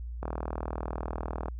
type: click train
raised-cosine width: 1 ms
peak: -20 dBFS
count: 51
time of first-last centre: 0.23-1.483 s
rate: 39.9 Hz
effects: added 59 Hz sine -35 dBFS peak until 1.59 s